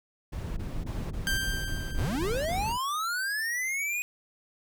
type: noise bursts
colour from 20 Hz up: brown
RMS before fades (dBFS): -35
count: 9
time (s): 0.32-2.73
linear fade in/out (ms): 10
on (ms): 250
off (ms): 20
type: low-pass noise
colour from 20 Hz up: pink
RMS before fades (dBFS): -37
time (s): 0.43-2.78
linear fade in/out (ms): 20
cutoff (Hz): 210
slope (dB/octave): 12
type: tone with exponential decay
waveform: sawtooth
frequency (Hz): 1576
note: G6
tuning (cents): +9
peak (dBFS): -22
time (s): 1.27-2.93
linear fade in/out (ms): 0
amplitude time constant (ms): 360
type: linear sweep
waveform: square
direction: up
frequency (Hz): 54.7 to 2497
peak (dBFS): -29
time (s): 1.98-4.02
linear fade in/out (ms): 0
effects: none